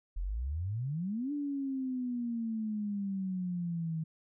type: exponential two-way sweep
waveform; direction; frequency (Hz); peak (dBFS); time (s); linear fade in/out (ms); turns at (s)
sine; up then down; 39.82 to 293.7 to 158.1; -32; 0.16-4.04; 10; 1.32
effects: none